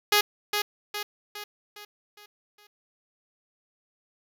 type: tone with echo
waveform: 5% pulse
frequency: 415.3 Hz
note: G#4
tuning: in tune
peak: -7 dBFS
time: 0.12-0.21 s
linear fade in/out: 5 ms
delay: 410 ms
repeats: 6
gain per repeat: -6 dB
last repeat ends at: 2.67 s
effects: none